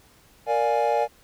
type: chord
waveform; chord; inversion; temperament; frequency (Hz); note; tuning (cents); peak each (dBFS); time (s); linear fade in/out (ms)
triangle; Bb dominant seventh; none; equal with one note detuned; 466.2 / 587.3 / 702.5 / 830.6; Bb4 / D5 / F5 / Ab5; 0 / 0 / +10 / 0; -24 / -23 / -25 / -22; 0.46-1.08; 50
effects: pink hiss -56 dBFS RMS until 1.23 s